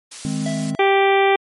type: noise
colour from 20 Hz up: blue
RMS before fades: -29 dBFS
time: 0.11-0.71 s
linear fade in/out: 10 ms
type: chord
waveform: triangle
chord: Ab major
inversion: second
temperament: equal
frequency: 155.56 / 207.7 / 261.6 Hz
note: Eb3 / Ab3 / C4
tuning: 0 / 0 / 0 cents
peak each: -23 dBFS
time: 0.25-0.75 s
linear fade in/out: 0 ms
type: tone with exponential decay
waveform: square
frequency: 659.3 Hz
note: E5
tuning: in tune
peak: -24 dBFS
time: 0.46-1.15 s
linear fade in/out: 1 ms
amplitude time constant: 150 ms
type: harmonic tone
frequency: 392 Hz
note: G4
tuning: in tune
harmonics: 1 / 2 / 3 / 4 / 5 / 6 / 7 / 8 / 9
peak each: -15 / -17 / -26 / -29 / -24 / -23 / -35 / -31 / -33 dBFS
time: 0.79-1.36 s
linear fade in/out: 5 ms
effects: low-pass 8000 Hz 12 dB/octave + MP3 48 kbps